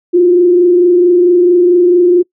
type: tone with frequency modulation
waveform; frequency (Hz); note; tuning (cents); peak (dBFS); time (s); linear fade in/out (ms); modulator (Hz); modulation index
sine; 353.9; F4; +23; -4; 0.13-2.23; 20; 24.5; 0.42
effects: noise-tail reverb RT60 0.1 s tail -23 dB re dry